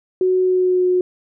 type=tone with pitch glide; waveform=sine; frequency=370 to 363.6 Hz; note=F#4 to F#4; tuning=0 to -30 cents; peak=-13 dBFS; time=0.21-1.01 s; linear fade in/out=2 ms; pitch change=-30 cents; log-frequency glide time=0.42-0.86 s; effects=none